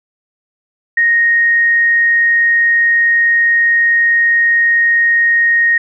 sine tone, 1864.7 Hz, A#6, in tune, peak -8 dBFS, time 0.97-5.78 s, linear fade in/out 5 ms, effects none

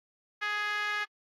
5% pulse tone with band-pass filter, 417.1 Hz, G#4, 7 cents sharp, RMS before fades -32 dBFS, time 0.41-1.05 s, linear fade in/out 20 ms, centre 1600 Hz, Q 2.4, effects AAC 32 kbps

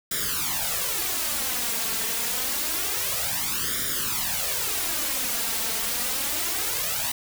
white noise with flanger, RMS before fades -27 dBFS, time 0.11-7.12 s, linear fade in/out 5 ms, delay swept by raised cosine 0.56 to 4.46 ms, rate 0.27 Hz, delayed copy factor +0.85, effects none

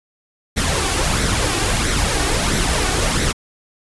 pink noise with flanger, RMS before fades -18 dBFS, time 0.56-3.33 s, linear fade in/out 20 ms, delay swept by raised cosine 0.51 to 2.71 ms, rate 1.5 Hz, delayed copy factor +0.5, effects resampled to 24000 Hz

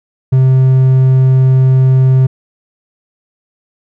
triangle tone, 130.81 Hz, C3, in tune, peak -3 dBFS, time 0.32-2.27 s, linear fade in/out 10 ms, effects none

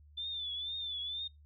sine tone with vibrato, 3520 Hz, A7, in tune, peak -36 dBFS, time 0.17-1.28 s, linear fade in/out 10 ms, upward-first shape triangle, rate 2.1 Hz, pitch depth 92 cents each way, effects noise-tail reverb RT60 0.2 s tail -25 dB re dry + added 74 Hz sine -56 dBFS peak until 1.45 s

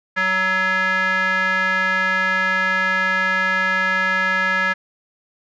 square tone with band-pass filter, 187.2 Hz, F#3, 20 cents sharp, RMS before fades -19 dBFS, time 0.16-4.74 s, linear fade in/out 20 ms, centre 1700 Hz, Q 4.5, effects resampled to 16000 Hz

